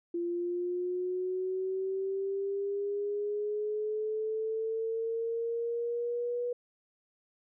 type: linear sweep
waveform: sine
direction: up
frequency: 343 to 487.3 Hz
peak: -30 dBFS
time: 0.14-6.53 s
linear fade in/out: 5 ms
effects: none

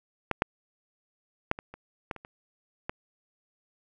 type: clicks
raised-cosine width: 0.5 ms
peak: -11 / -7 / -9 / -23 / -28 / -17 / -28 / -29 / -16 dBFS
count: 9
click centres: 0.313 / 0.421 / 1.514 / 1.589 / 1.74 / 2.112 / 2.163 / 2.249 / 2.895 s
effects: none

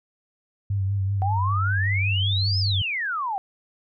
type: tone with vibrato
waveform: sine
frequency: 98 Hz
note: G2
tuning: in tune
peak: -21 dBFS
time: 0.7-2.82 s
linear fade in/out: 5 ms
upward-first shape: sine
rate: 5.2 Hz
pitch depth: 42 cents each way
type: exponential two-way sweep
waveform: sine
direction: up then down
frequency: 750 to 5274 to 750 Hz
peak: -24 dBFS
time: 1.22-3.38 s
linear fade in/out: 0 ms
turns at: 2.59 s
effects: none

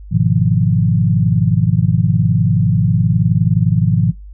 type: chord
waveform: sine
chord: F half-diminished seventh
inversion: first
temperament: equal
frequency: 103.83 / 123.47 / 155.56 / 174.61 Hz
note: Ab2 / Cb3 / Eb3 / F3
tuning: 0 / 0 / 0 / 0 cents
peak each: -16 dBFS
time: 0.11-4.12 s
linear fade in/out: 20 ms
effects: noise-tail reverb RT60 0.2 s tail -23 dB re dry + added 50 Hz sine -31 dBFS peak until 4.33 s

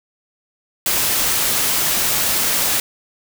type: noise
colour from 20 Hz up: white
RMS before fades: -18 dBFS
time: 0.86-2.8 s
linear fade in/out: 2 ms
effects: none

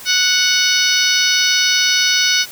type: harmonic tone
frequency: 739 Hz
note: F#5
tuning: 2 cents flat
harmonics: 2 / 3 / 4 / 5 / 6 / 7 / 8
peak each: -20 / -20 / -20 / -20 / -20 / -20 / -20 dBFS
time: 0.05-2.46 s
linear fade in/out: 50 ms
effects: white hiss -35 dBFS RMS until 2.51 s

